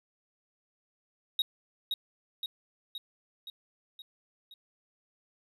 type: tone with echo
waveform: triangle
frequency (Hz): 3781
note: A#7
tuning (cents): +24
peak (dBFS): -23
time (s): 1.39-1.42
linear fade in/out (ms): 2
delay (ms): 520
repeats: 6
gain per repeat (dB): -4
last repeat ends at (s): 4.54
effects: none